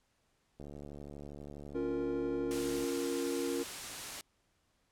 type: click train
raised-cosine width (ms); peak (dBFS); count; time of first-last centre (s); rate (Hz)
2; -34; 163; 0.6-2.841; 72.3
type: chord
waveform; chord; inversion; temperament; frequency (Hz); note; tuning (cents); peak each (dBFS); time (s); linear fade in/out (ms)
triangle; Bb minor; first; equal; 277.2 / 349.2 / 466.2; Db4 / F4 / Bb4; 0 / 0 / 0; -35; 1.74-3.64; 20
type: noise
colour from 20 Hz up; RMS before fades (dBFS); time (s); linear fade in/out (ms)
white; -42; 2.51-4.21; 0
effects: pink hiss -75 dBFS RMS until 4.91 s + low-pass 10000 Hz 12 dB/octave